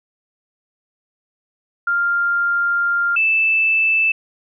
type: tone pair in turn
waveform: sine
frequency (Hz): 1396.9 / 2637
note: F6 / E7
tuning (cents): 0 / 0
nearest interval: major seventh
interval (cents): 1100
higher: second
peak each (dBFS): -15 / -13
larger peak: second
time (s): 1.87-3.16 / 3.16-4.12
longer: first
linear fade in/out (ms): 5
effects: none